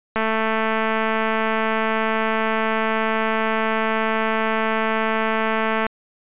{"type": "click train", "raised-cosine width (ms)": 0.5, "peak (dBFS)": -7, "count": 1262, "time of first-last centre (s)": [0.16, 5.866], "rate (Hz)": 221, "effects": ["resampled to 8000 Hz"]}